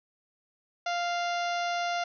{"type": "harmonic tone with a mistuned harmonic", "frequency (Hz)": 697, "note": "F5", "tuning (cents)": -4, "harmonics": [1, 2, 3, 4, 5, 6, 7, 8, 9], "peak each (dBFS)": [-29, -35, -39, -41, -43, -45, -46, -47, -48], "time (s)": [0.86, 2.04], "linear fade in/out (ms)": 5, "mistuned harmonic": 9, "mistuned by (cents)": -40, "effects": []}